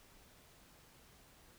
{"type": "silence", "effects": ["pink hiss -63 dBFS RMS until 1.58 s"]}